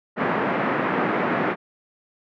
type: band-pass noise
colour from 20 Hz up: pink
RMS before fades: -23 dBFS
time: 0.16-1.56 s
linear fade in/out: 50 ms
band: 180 to 2000 Hz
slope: 24 dB/octave
effects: none